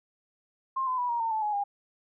sine tone with pitch steps, 1060 / 1019.8 / 981 / 943.8 / 908 / 873.5 / 840.4 / 808.5 Hz, C6 / C6 / B5 / A#5 / A#5 / A5 / G#5 / G#5, +22 / -45 / -12 / +21 / -46 / -13 / +20 / -47 cents, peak -26 dBFS, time 0.76-1.64 s, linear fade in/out 10 ms, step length 110 ms, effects none

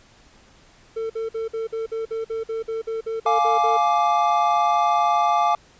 triangle tone bursts, 448.7 Hz, A4, 34 cents sharp, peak -22 dBFS, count 15, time 0.96-3.774 s, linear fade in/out 10 ms, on 140 ms, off 51 ms
triangle chord, D diminished, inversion first, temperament equal with one note detuned, 698.5 / 842.2 / 1174.7 Hz, F5 / Ab5 / D6, 0 / +24 / 0 cents, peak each -19 dBFS, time 3.26-5.55 s, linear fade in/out 2 ms
effects pink hiss -53 dBFS RMS until 5.79 s + resampled to 16000 Hz

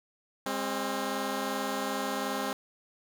10% pulse tone pair together, 205.1 / 265.9 Hz, G#3 / C4, -21 / +28 cents, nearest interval major third, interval 449 cents, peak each -26 / -24 dBFS, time 0.46-2.53 s, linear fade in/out 2 ms, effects none

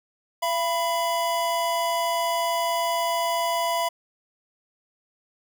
square tone pair together, 678.2 / 987.8 Hz, E5 / B5, +49 / 0 cents, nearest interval perfect fifth, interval 651 cents, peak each -26 dBFS, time 0.42-3.89 s, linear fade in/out 10 ms, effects none

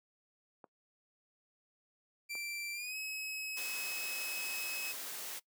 clicks, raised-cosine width 1 ms, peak -36 dBFS, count 2, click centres 0.642 / 2.353 s
sawtooth tone with pitch glide, 2349 to 2562 Hz, D7 to E7, 0 to -50 cents, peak -36 dBFS, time 2.29-4.93 s, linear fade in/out 20 ms, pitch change +150 cents, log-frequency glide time 2.73-2.96 s
white noise, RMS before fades -43 dBFS, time 3.56-5.4 s, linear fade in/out 20 ms
effects noise-tail reverb RT60 0.1 s tail -21 dB re dry + high-pass 300 Hz 12 dB/octave

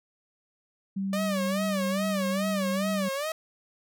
sine tone, 194.4 Hz, G3, 14 cents flat, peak -27 dBFS, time 0.96-3.09 s, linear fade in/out 10 ms
sawtooth tone with vibrato, 587.3 Hz, D5, in tune, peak -25 dBFS, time 1.13-3.32 s, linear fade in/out 2 ms, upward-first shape sine, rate 2.4 Hz, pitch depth 150 cents each way
effects none

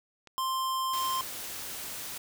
click, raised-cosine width 0.2 ms, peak -32 dBFS, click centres 0.273 s
square tone, 1050 Hz, C6, 6 cents sharp, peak -29 dBFS, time 0.38-1.21 s, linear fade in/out 0 ms
white noise, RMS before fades -39 dBFS, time 0.93-2.18 s, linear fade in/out 5 ms
effects none

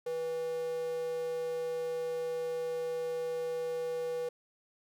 square tone with high-pass filter, 162.8 Hz, E3, 21 cents flat, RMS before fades -35 dBFS, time 0.06-4.29 s, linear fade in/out 5 ms, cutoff 470 Hz, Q 7.5, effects none

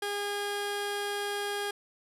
25% pulse tone pair together, 407.5 / 1630 Hz, G#4 / G#6, -33 / -33 cents, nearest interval 2 octaves, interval 2400 cents, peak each -29 / -32 dBFS, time 0.02-1.71 s, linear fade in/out 5 ms, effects resampled to 32000 Hz

